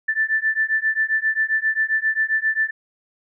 sine beating tone pair, 1760 / 1767.5 Hz, A6 / A6, 0 / +7 cents, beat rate 7.5 Hz, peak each -21 dBFS, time 0.08-2.71 s, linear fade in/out 10 ms, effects none

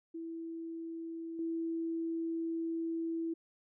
sine tone with level steps, 329.6 Hz, E4, in tune, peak -39 / -33 dBFS, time 0.14-3.34 s, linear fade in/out 10 ms, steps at 1.39 s, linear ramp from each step 2 ms, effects none

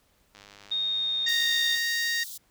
click train, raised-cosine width 0.2 ms, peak -31 dBFS, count 145, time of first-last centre 0.35-1.776 s, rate 101 Hz
sine tone with pitch glide, 3701 to 3669 Hz, A#7 to A#7, -13 to -28 cents, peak -25 dBFS, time 0.71-1.76 s, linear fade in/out 10 ms, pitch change -15 cents, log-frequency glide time 0.87-1.57 s
harmonic tone, 932.3 Hz, A#5, in tune, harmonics 2 / 3 / 4 / 5 / 6 / 7 / 8, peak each -27 / -42 / -32 / -34 / -39 / -41 / -44 dBFS, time 1.26-2.24 s, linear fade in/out 10 ms
white high-pass noise, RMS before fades -40 dBFS, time 1.28-2.38 s, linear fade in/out 10 ms, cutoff 3500 Hz, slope 48 dB/octave
effects pink hiss -66 dBFS RMS until 2.5 s

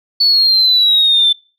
sine exponential sweep, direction down, 4465 to 3520 Hz, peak -7 dBFS, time 0.2-1.33 s, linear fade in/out 10 ms, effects noise-tail reverb RT60 0.4 s tail -26 dB re dry + tanh soft clip ceiling -3 dBFS

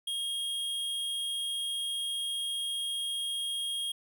square tone, 3255 Hz, G#7, 36 cents flat, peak -32 dBFS, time 0.07-3.92 s, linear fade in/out 5 ms, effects 11-bit

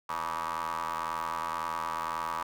25% pulse ring-modulated tone, 81.9 Hz, E2, 11 cents flat, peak -25 dBFS, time 0.09-2.43 s, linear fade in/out 5 ms, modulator 1060 Hz, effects none

